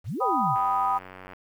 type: exponential two-way sweep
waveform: sine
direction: up then down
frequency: 73.42 to 556 to 107.1 Hz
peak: -28 dBFS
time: 0.04-0.57 s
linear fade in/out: 50 ms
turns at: 0.22 s
type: chord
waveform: sine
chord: G augmented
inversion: none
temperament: equal with one note detuned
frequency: 779.9 / 987.8 / 1244.5 Hz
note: G5 / B5 / D#6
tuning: -9 / 0 / 0 cents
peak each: -26 dBFS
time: 0.2-0.99 s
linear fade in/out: 20 ms
type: click train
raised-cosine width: 0.5 ms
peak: -27 dBFS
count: 73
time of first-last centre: 0.56-1.334 s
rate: 93 Hz
effects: 9-bit